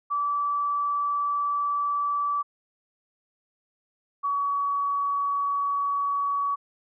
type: tone pair in turn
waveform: sine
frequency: 1156 / 1131.6 Hz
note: D6 / C#6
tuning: -28 / +35 cents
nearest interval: unison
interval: 37 cents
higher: first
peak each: -23 dBFS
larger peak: neither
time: 0.1-2.43 / 4.23-6.56 s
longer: neither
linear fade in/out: 20 ms
effects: none